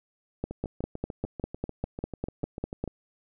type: two click trains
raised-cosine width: 2 ms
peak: -16 / -22 dBFS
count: 13 / 17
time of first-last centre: 0.44-2.84 / 0.51-2.877 s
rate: 5 / 6.76 Hz
effects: none